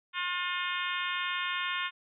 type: harmonic tone with a mistuned harmonic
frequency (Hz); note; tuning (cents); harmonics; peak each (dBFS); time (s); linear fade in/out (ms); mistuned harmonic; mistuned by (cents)
357.3; F4; +40; 3 / 4 / 5 / 6 / 7 / 8 / 9 / 10; -36 / -37 / -38 / -39 / -39 / -40 / -41 / -41; 0.13-1.91; 50; 9; -29
effects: none